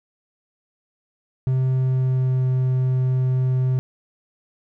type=tone with pitch glide; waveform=triangle; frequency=130.1 to 128.83 Hz; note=C3 to C3; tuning=-9 to -26 cents; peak=-15 dBFS; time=1.47-3.79 s; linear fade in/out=0 ms; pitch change=-17 cents; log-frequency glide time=1.7-2.5 s; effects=none